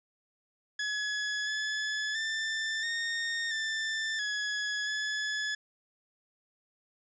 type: tone with pitch steps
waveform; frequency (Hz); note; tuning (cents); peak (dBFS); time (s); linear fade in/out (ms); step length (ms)
sawtooth; 1692 / 1715 / 1778 / 1841 / 1776 / 1686 / 1709; G#6 / A6 / A6 / A#6 / A6 / G#6 / G#6; +32 / -45 / +18 / -22 / +16 / +26 / +49; -27; 0.79-5.55; 5; 680
effects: resampled to 16000 Hz + 10-bit